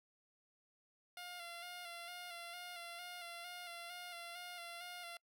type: tone with vibrato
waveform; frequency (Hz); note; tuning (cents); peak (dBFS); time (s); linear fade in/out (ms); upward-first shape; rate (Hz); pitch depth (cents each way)
10% pulse; 698.5; F5; 0; -39; 1.17-5.17; 2; square; 2.2; 30
effects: noise-tail reverb RT60 0.1 s tail -26 dB re dry

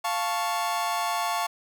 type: chord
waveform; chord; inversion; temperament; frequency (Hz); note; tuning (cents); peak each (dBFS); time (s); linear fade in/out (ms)
40% pulse; F augmented; none; equal; 698.5 / 880 / 1108.7; F5 / A5 / C#6; 0 / 0 / 0; -29; 0.04-1.47; 10
effects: none

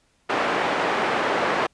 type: band-pass noise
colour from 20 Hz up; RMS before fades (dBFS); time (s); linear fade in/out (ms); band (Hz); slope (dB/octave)
pink; -23; 0.29-1.67; 10; 410 to 1900; 12
effects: pink hiss -64 dBFS RMS until 1.73 s + resampled to 22050 Hz

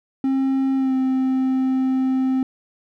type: tone with pitch glide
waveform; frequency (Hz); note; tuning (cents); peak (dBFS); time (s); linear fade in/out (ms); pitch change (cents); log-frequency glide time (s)
triangle; 267.5 to 261.5; C4 to C4; +38 to -1; -15; 0.24-2.43; 2; -39; 0.76-0.94
effects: none

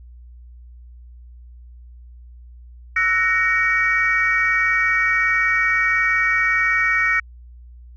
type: chord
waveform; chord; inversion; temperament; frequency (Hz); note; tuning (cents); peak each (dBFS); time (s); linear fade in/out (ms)
sine; F# dominant seventh; third; equal with one note detuned; 1318.5 / 1480 / 1864.7 / 2264; E6 / F#6 / A#6 / C#7; 0 / 0 / 0 / +36; -24 / -24 / -18 / -19; 2.96-7.2; 5
effects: tanh soft clip ceiling -7 dBFS + added 60 Hz sine -39 dBFS peak until 7.96 s

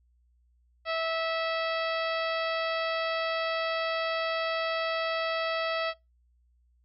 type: harmonic tone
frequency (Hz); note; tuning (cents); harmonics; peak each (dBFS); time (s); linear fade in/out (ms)
653; E5; -17; 1 / 2 / 3 / 4 / 5 / 6 / 7 / 8; -30 / -33 / -36 / -38 / -41 / -44 / -43 / -48; 0.85-5.94; 50
effects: noise-tail reverb RT60 0.2 s tail -20 dB re dry + added 60 Hz sine -63 dBFS peak until 6.84 s

